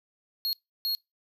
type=tone bursts at uneven times; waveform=square; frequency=4298 Hz; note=C8; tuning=46 cents sharp; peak=-27 dBFS; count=2; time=0.45-0.53 / 0.85-0.95 s; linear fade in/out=0 ms; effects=noise-tail reverb RT60 0.2 s tail -24 dB re dry